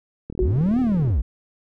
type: click train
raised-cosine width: 3 ms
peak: -19 dBFS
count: 32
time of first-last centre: 0.3-1.101 s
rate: 38.7 Hz
type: tone with exponential decay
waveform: sine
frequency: 369.6 Hz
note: F#4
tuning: 2 cents flat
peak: -15 dBFS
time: 0.39-0.66 s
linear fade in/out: 1 ms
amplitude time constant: 57 ms
type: linear two-way sweep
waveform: triangle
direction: up then down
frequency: 44.85 to 263.4 to 44.85 Hz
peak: -15 dBFS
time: 0.41-1.22 s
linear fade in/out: 10 ms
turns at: 0.8 s
effects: none